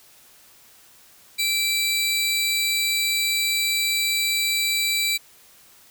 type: tone pair together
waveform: sawtooth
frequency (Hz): 2335 / 3950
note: D7 / B7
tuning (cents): -11 / 0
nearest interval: major sixth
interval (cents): 911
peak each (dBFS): -20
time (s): 1.38-5.18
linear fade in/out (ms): 20
effects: white hiss -52 dBFS RMS until 5.9 s